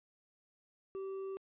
sine tone with hard clipping, 386.5 Hz, G4, 24 cents flat, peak -40 dBFS, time 0.95-1.37 s, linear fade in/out 0 ms, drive 4 dB, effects resampled to 8000 Hz

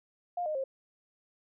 sine tone with pitch steps, 706 / 614.6 / 535 Hz, F5 / D#5 / C5, +19 / -21 / +38 cents, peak -30 dBFS, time 0.37-0.64 s, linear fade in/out 5 ms, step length 90 ms, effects none

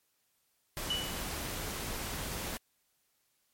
pink noise, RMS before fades -38 dBFS, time 0.77-2.57 s, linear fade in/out 0 ms
sine tone with exponential decay, 2960 Hz, F#7, in tune, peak -28 dBFS, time 0.9-1.36 s, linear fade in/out 5 ms, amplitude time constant 98 ms
effects white hiss -75 dBFS RMS until 3.53 s + MP3 64 kbps

